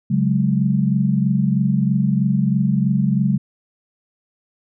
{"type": "chord", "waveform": "sine", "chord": "C# suspended fourth", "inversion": "none", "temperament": "just", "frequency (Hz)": [138.59, 184.79, 207.9], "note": ["C#3", "F#3", "G#3"], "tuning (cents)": [0, -2, 2], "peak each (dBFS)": -19, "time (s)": [0.1, 3.38], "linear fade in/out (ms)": 10, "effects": []}